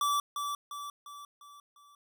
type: tone with echo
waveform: square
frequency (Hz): 1158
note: D6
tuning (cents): -25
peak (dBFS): -27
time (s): 0.01-0.2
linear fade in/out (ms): 2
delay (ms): 350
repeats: 5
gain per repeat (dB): -6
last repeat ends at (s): 1.95
effects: none